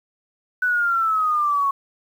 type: exponential sweep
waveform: sine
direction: down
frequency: 1500 to 1099 Hz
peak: -17 dBFS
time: 0.62-1.71 s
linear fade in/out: 5 ms
effects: 8-bit